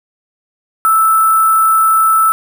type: tone with sample-and-hold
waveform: sine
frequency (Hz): 1318.5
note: E6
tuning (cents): 0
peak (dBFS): -7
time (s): 0.85-2.32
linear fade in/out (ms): 0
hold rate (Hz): 11025
effects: none